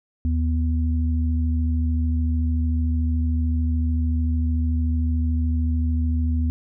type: tone pair together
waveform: sine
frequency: 77.4 / 245.7 Hz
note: D#2 / B3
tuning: -9 / -9 cents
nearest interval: octave + minor sixth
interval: 2000 cents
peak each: -19 / -27 dBFS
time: 0.25-6.5 s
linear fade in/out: 0 ms
effects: none